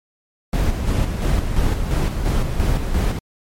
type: noise with tremolo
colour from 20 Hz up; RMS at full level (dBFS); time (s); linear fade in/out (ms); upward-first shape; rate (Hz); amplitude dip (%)
brown; -17; 0.53-3.19; 2; square; 2.9; 45
effects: MP3 64 kbps